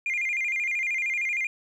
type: tone with vibrato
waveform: sine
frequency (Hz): 2250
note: C#7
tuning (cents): +25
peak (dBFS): -23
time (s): 0.06-1.47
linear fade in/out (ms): 2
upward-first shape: square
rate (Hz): 13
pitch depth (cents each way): 120
effects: tanh soft clip ceiling -22 dBFS + 10-bit